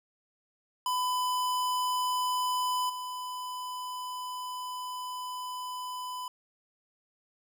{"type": "tone with level steps", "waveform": "square", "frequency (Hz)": 1002, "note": "B5", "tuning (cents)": 25, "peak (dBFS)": [-28, -36], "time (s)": [0.86, 6.28], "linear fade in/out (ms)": 2, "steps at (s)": 2.89, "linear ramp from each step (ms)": 10, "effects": []}